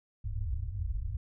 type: low-pass noise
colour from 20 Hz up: white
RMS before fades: -34 dBFS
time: 0.24-1.17 s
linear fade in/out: 5 ms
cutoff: 110 Hz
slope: 96 dB/octave
effects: none